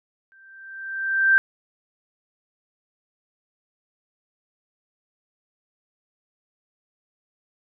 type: tone with exponential growth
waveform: sine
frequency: 1568 Hz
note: G6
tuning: in tune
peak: -11 dBFS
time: 0.32-1.38 s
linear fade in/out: 0 ms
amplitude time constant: 230 ms
effects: none